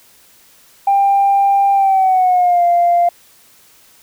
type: tone with pitch glide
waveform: sine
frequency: 794 to 695.2 Hz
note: G5 to F5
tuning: +22 to -8 cents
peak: -8 dBFS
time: 0.87-3.09 s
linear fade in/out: 5 ms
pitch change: -230 cents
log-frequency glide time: 1.73-2.64 s
effects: tanh soft clip ceiling -5 dBFS + white hiss -48 dBFS RMS until 4.02 s